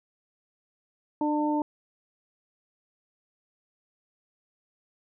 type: harmonic tone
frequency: 299.4 Hz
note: D4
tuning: 33 cents sharp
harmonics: 1 / 2 / 3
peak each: -25 / -33 / -29 dBFS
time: 1.21-1.62 s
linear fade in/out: 2 ms
effects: none